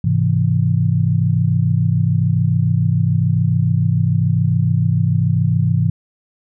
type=chord; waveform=sine; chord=Ab augmented; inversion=none; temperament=equal; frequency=103.83 / 130.81 / 164.81 Hz; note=Ab2 / C3 / E3; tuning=0 / 0 / 0 cents; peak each=-17 dBFS; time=0.04-5.9 s; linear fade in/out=5 ms; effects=none